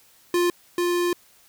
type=tone pair in turn; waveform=square; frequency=350.8 / 350.8 Hz; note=F4 / F4; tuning=+8 / +8 cents; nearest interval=unison; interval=0 cents; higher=neither; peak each=-19 / -21 dBFS; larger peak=first; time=0.34-0.5 / 0.78-1.13 s; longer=second; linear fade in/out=2 ms; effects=white hiss -56 dBFS RMS until 1.48 s